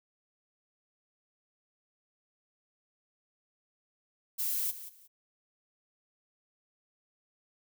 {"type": "noise with echo", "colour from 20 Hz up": "violet", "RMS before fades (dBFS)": -32, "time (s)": [4.38, 4.72], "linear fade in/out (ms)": 20, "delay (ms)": 180, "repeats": 2, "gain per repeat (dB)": -13, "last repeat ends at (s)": 5.08, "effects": []}